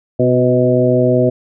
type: harmonic tone with a mistuned harmonic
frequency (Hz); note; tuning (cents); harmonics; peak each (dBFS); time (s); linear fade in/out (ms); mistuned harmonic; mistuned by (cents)
125.6; B2; +30; 1 / 2 / 3 / 4 / 5; -16 / -16 / -16 / -16 / -16; 0.19-1.3; 10; 3; -33
effects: none